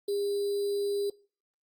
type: tone with sample-and-hold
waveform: sine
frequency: 404.1 Hz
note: G#4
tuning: 47 cents flat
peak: -27 dBFS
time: 0.08-1.1 s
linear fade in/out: 5 ms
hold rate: 4410 Hz
effects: noise-tail reverb RT60 0.4 s tail -22 dB re dry + Opus 24 kbps